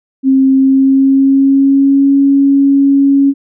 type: tone with pitch glide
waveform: sine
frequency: 266.7 to 277.1 Hz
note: C4 to C#4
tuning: +33 to -1 cents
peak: -5 dBFS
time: 0.23-3.34 s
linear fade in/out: 50 ms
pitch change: +66 cents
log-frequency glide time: 0.53-2.13 s
effects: none